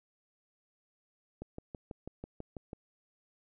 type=click train; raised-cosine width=2 ms; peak=-28 dBFS; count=9; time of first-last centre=1.42-2.731 s; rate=6.1 Hz; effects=none